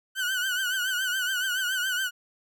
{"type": "tone with vibrato", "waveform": "30% pulse", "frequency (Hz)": 1500, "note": "F#6", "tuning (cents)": 23, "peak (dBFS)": -23, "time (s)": [0.15, 2.11], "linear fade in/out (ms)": 50, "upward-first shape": "triangle", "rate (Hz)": 7.1, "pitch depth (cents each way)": 94, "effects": []}